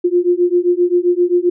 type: beating tone pair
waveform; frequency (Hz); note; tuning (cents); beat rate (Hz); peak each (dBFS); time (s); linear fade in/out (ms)
sine; 349.8 / 357.4; F4 / F4; +3 / +40; 7.6; -14; 0.04-1.5; 10
effects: none